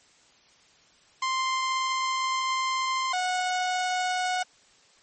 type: tone pair in turn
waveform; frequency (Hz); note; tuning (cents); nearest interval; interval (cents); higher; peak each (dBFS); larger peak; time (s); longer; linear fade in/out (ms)
sawtooth; 1046.5 / 733.1; C6 / F#5; 0 / -16; tritone; 616; first; -21; neither; 1.22-3.13 / 3.13-4.43; first; 5
effects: white hiss -59 dBFS RMS until 5.02 s + MP3 32 kbps